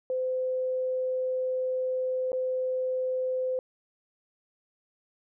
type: tone with dropouts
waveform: sine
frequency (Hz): 513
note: C5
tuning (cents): -34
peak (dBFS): -26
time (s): 0.1-3.59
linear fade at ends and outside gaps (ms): 1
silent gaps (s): 2.319-2.33
effects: none